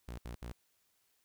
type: tone bursts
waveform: sawtooth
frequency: 59.4 Hz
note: A#1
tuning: 33 cents sharp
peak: -38 dBFS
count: 3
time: 0.08-0.52 s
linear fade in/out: 0 ms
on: 100 ms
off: 70 ms
effects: white hiss -75 dBFS RMS until 1.24 s